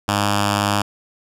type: tone with notch filter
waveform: 5% pulse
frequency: 102 Hz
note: G#2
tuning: 31 cents flat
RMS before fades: -19 dBFS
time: 0.08-0.82 s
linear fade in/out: 5 ms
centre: 440 Hz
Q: 1.3
effects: low-pass 12000 Hz 12 dB/octave